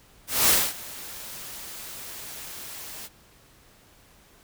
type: noise with ADSR envelope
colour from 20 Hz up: white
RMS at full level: -18 dBFS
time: 0.27-3.09 s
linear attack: 220 ms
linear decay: 240 ms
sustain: -21 dB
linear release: 39 ms
effects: pink hiss -56 dBFS RMS until 4.43 s